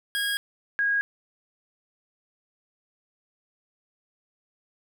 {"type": "tone pair in turn", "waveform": ["25% pulse", "sine"], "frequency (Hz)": [1640, 1640], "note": ["G#6", "G#6"], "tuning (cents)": [-22, -22], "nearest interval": "unison", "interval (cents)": 0, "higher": "neither", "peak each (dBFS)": -21, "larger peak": "neither", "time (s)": [[0.15, 0.37], [0.79, 1.01]], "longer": "neither", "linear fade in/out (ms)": 0, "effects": []}